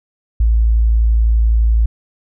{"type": "tone", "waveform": "sine", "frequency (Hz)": 55.9, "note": "A1", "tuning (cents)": 28, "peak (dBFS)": -9, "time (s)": [0.4, 1.86], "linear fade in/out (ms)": 5, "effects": []}